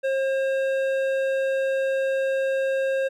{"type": "tone with hard clipping", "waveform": "sine", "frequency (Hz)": 536, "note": "C5", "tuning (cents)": 42, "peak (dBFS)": -23, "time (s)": [0.03, 3.09], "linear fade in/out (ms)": 20, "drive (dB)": 10, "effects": []}